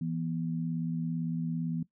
sine tone pair together, 165.62 / 243.4 Hz, E3 / B3, +8 / -25 cents, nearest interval perfect fifth, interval 667 cents, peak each -31 / -35 dBFS, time 0.01-1.83 s, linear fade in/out 5 ms, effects noise-tail reverb RT60 0.1 s tail -18 dB re dry

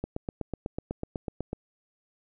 click train, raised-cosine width 2 ms, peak -18 dBFS, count 13, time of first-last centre 0.04-1.531 s, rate 8.05 Hz, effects none

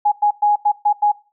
sine tone bursts at uneven times, 830.6 Hz, G#5, in tune, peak -11 dBFS, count 6, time 0.05-0.12 / 0.22-0.31 / 0.42-0.56 / 0.65-0.72 / 0.85-0.93 / 1.02-1.12 s, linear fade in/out 10 ms, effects noise-tail reverb RT60 0.3 s tail -18 dB re dry

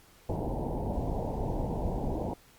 pink low-pass noise, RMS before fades -32 dBFS, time 0.29-2.34 s, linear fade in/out 5 ms, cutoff 940 Hz, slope 96 dB/octave, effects pink hiss -59 dBFS RMS until 2.58 s + Opus 48 kbps

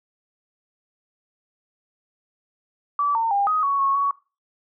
sine tone with pitch steps, 1154 / 909 / 803 / 1254 / 1116 / 1099 / 1121 Hz, D6 / A#5 / G5 / D#6 / C#6 / C#6 / C#6, -31 / -44 / +41 / +13 / +11 / -15 / +19 cents, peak -18 dBFS, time 2.99-4.11 s, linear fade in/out 2 ms, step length 160 ms, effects noise-tail reverb RT60 0.3 s tail -19 dB re dry

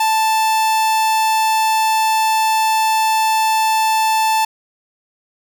45% pulse tone, 880 Hz, A5, in tune, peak -13 dBFS, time 0-4.45 s, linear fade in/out 5 ms, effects none

